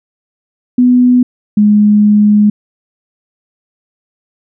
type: tone pair in turn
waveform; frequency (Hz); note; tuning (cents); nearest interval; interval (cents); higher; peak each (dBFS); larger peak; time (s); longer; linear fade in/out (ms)
sine; 248.2 / 208.7; B3 / G#3; +9 / +9; minor third; 300; first; -4; neither; 0.78-1.23 / 1.57-2.5; second; 5
effects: none